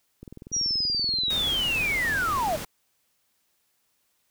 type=click train; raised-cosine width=3 ms; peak=-28 dBFS; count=51; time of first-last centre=0.23-2.622 s; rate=20.9 Hz
type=linear sweep; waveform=sine; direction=down; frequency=5790 to 567 Hz; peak=-23 dBFS; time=0.52-2.57 s; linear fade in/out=20 ms
type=noise; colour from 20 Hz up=pink; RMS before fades=-35 dBFS; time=1.3-2.65 s; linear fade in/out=5 ms
effects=white hiss -71 dBFS RMS until 4.3 s